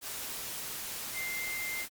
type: tone in noise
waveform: sine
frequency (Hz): 2093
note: C7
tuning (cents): 0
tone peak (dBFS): -35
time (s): 1.13-1.86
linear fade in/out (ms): 50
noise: white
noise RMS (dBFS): -39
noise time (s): 0.01-1.89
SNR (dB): +1
effects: Opus 48 kbps